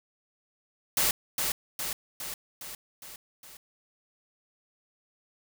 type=noise with echo; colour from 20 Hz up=white; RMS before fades=-25 dBFS; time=0.97-1.11 s; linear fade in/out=2 ms; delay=410 ms; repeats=6; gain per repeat=-4 dB; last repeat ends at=3.57 s; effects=none